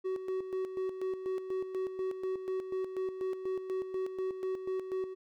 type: tone with tremolo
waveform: triangle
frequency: 375.9 Hz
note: F#4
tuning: 27 cents sharp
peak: -29 dBFS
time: 0.04-5.15 s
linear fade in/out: 20 ms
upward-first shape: square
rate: 4.1 Hz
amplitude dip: 60%
effects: none